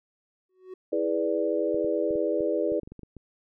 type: tone with exponential growth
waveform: triangle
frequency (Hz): 371.7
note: F#4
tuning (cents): +8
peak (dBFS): -33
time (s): 0.49-0.74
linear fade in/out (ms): 5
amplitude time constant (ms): 54
type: chord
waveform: sine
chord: E dominant seventh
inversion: none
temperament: equal with one note detuned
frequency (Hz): 326.6 / 415.3 / 493.9 / 587.3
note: E4 / G#4 / B4 / D5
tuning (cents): -16 / 0 / 0 / 0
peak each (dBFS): -29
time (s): 0.92-2.8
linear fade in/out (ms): 10
type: clicks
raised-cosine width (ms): 3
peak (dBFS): -30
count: 12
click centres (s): 1.745 / 1.846 / 2.108 / 2.156 / 2.406 / 2.72 / 2.833 / 2.875 / 2.92 / 2.993 / 3.033 / 3.167
effects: none